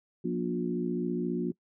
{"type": "harmonic tone with a mistuned harmonic", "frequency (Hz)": 59.4, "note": "A#1", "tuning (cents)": 33, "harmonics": [3, 4, 5, 6], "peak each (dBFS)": [-33, -33, -36, -33], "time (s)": [0.24, 1.52], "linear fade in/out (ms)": 10, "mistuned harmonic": 5, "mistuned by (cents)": -28, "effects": ["noise-tail reverb RT60 0.1 s tail -23 dB re dry"]}